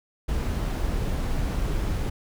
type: noise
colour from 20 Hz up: brown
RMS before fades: -26 dBFS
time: 0.28-2.1 s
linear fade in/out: 10 ms
effects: none